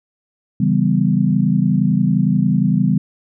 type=chord; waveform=sine; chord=C# half-diminished seventh; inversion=none; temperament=equal; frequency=138.59 / 164.81 / 196 / 246.9 Hz; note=C#3 / E3 / G3 / B3; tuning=0 / 0 / 0 / 0 cents; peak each=-19 / -18 / -16 / -20 dBFS; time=0.6-2.98 s; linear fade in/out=5 ms; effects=none